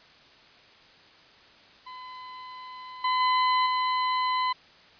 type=tone with level steps; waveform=40% pulse; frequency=1013 Hz; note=B5; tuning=44 cents sharp; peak=-39 / -22 / -20 / -23 dBFS; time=1.86-4.53 s; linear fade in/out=10 ms; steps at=3.04 / 3.2 / 3.66 s; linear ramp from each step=5 ms; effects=white hiss -54 dBFS RMS until 4.99 s + resampled to 11025 Hz